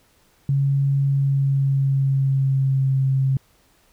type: tone with pitch glide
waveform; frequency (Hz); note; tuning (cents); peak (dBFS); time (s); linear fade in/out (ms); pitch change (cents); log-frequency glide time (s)
sine; 138.59 to 133.95; C#3 to C3; 0 to +41; -16; 0.49-3.37; 2; -59; 1.05-2.96
effects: pink hiss -59 dBFS RMS until 3.92 s